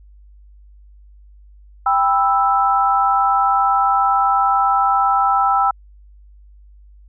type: chord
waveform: sine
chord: E minor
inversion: first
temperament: just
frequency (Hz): 791.1 / 988.9 / 1318.5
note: G5 / B5 / E6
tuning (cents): +16 / +2 / 0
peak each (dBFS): -16 / -21 / -16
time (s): 1.86-5.71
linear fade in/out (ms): 5
effects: added 50 Hz sine -42 dBFS peak until 7.08 s